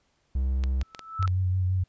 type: tone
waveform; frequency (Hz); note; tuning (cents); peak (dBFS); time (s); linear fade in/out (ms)
triangle; 65.41; C2; 0; -21; 0.35-0.83; 5
type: clicks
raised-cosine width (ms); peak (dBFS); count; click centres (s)
0.2; -20; 6; 0.638 / 0.814 / 0.948 / 0.993 / 1.227 / 1.277
type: tone with exponential growth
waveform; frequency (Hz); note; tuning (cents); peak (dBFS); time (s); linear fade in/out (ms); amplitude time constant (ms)
sine; 1314; E6; -6; -25; 0.82-1.26; 5; 95
type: tone with vibrato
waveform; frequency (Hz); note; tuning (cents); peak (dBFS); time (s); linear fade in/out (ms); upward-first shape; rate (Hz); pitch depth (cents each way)
sine; 92.5; F#2; 0; -22; 1.19-1.84; 10; sine; 5.9; 27
effects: pink hiss -70 dBFS RMS until 1.88 s + resampled to 16000 Hz